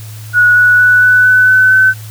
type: tone with pitch steps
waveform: sine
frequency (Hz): 1461 / 1471.2 / 1481.4 / 1491.7 / 1502.1 / 1512.5 / 1523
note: F#6 / F#6 / F#6 / F#6 / F#6 / F#6 / F#6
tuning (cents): -22 / -10 / +2 / +14 / +26 / +38 / +50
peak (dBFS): -4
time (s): 0.33-1.94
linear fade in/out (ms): 50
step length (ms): 230
effects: added 108 Hz sine -26 dBFS peak until 2.1 s + white hiss -36 dBFS RMS until 2.1 s